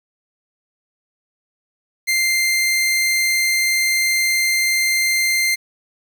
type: tone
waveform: sawtooth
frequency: 2093 Hz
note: C7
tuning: in tune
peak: -12 dBFS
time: 2.07-5.56 s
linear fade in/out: 20 ms
effects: 8-bit